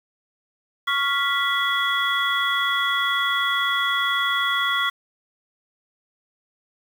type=tone cluster; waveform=sine; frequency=1115 / 1396 / 1965 / 3357 Hz; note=C#6 / F6 / B6 / G#7; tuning=+10 / -1 / -9 / +18 cents; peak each=-25 dBFS; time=0.87-4.9 s; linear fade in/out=10 ms; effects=7-bit